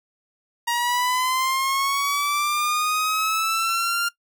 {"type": "linear sweep", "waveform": "sawtooth", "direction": "up", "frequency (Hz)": [942, 1400], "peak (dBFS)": -17, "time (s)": [0.67, 4.09], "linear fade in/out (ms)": 10, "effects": ["noise-tail reverb RT60 0.1 s tail -19 dB re dry"]}